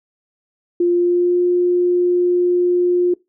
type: tone with pitch glide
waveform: sine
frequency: 349.2 to 355.1 Hz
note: F4 to F4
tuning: 0 to +29 cents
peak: -12 dBFS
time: 0.8-3.14 s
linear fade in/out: 5 ms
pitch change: +29 cents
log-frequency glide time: 0.9-1.41 s
effects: noise-tail reverb RT60 0.2 s tail -22 dB re dry